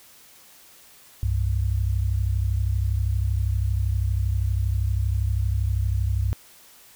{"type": "tone pair together", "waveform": "sine", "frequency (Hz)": [65.41, 98], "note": ["C2", "G2"], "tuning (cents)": [0, 0], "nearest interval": "perfect fifth", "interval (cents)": 700, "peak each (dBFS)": -23, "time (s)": [1.23, 6.33], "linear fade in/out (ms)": 0, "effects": ["white hiss -51 dBFS RMS until 6.95 s"]}